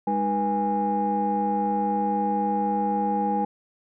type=tone cluster; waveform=sine; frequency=205.1 / 308.9 / 485.2 / 822 Hz; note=G#3 / D#4 / B4 / G#5; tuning=-21 / -12 / -31 / -18 cents; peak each=-26 / -32 / -30 / -23 dBFS; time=0.07-3.45 s; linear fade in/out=5 ms; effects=tanh soft clip ceiling -14 dBFS